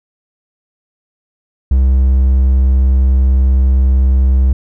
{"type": "tone", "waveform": "triangle", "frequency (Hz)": 65.41, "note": "C2", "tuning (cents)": 0, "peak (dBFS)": -5, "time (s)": [1.71, 4.53], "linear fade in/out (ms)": 5, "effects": []}